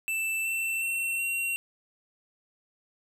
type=tone with pitch steps; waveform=square; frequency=2653 / 2682 / 2712 / 2742 Hz; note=E7 / E7 / E7 / F7; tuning=+10 / +29 / +49 / -32 cents; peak=-28 dBFS; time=0.08-1.56 s; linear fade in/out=0 ms; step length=370 ms; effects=11-bit